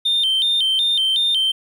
triangle tone with vibrato, 3362 Hz, G#7, 20 cents sharp, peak -13 dBFS, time 0.05-1.52 s, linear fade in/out 10 ms, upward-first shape square, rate 2.7 Hz, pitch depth 130 cents each way, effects tanh soft clip ceiling -10 dBFS + 9-bit

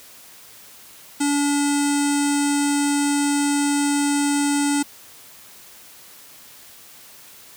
square tone with low-pass filter, 286.6 Hz, D4, 42 cents flat, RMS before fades -20 dBFS, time 1.2-4.83 s, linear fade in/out 10 ms, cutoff 8400 Hz, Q 6.2, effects white hiss -45 dBFS RMS until 7.56 s + high-pass 60 Hz 12 dB/octave

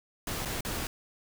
pink noise with dropouts, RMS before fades -34 dBFS, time 0.27-0.87 s, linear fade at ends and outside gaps 2 ms, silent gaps 0.451-0.456 / 0.608-0.649 s, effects none

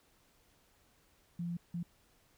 sine tone bursts at uneven times, 172.1 Hz, F3, 25 cents flat, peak -35 dBFS, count 2, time 1.39-1.57 / 1.74-1.83 s, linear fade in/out 5 ms, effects pink hiss -69 dBFS RMS until 2.37 s

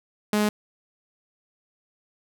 sawtooth tone, 210 Hz, G#3, 19 cents sharp, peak -16 dBFS, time 0.33-0.49 s, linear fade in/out 2 ms, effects none

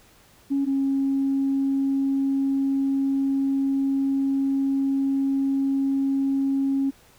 sine tone pair in turn, 277.2 / 272.8 Hz, C#4 / C#4, 0 / -28 cents, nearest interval unison, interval 28 cents, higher first, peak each -19 dBFS, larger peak neither, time 0.5-0.66 / 0.66-6.91 s, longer second, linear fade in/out 20 ms, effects tanh soft clip ceiling -15 dBFS + pink hiss -55 dBFS RMS until 7.18 s

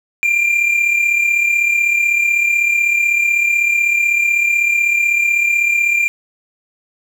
triangle tone pair together, 2381 / 2417 Hz, D7 / D7, +23 / +49 cents, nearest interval unison, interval 26 cents, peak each -11 / -19 dBFS, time 0.23-6.08 s, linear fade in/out 0 ms, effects none

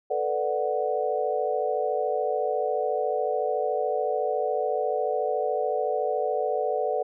sine chord, B minor seventh, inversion third, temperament equal, 440 / 493.9 / 587.3 / 740 Hz, A4 / B4 / D5 / F#5, 0 / 0 / 0 / 0 cents, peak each -29 dBFS, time 0.1-7.03 s, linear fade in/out 10 ms, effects none

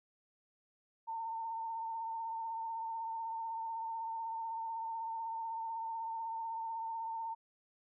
sine tone with vibrato, 905 Hz, A5, 48 cents sharp, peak -37 dBFS, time 1.07-7.35 s, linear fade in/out 20 ms, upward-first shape triangle, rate 16 Hz, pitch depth 34 cents each way, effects none

